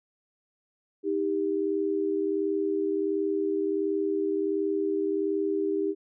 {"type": "tone pair together", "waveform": "sine", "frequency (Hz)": [314.7, 396.1], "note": ["D#4", "G4"], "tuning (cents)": [20, 18], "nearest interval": "major third", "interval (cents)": 398, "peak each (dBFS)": [-29, -26], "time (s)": [1.03, 5.95], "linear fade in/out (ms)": 50, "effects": []}